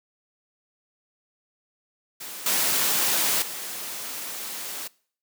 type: noise with level steps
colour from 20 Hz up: white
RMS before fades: -37 / -23 / -34 dBFS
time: 2.2-4.88 s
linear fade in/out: 10 ms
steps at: 2.46 / 3.42 s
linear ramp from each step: 2 ms
effects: noise-tail reverb RT60 0.5 s tail -23 dB re dry + high-pass 200 Hz 12 dB/octave